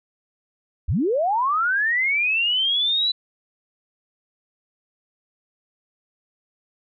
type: linear sweep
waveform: sine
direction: up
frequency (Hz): 47.18 to 4000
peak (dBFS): -18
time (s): 0.88-3.12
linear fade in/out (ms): 10
effects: none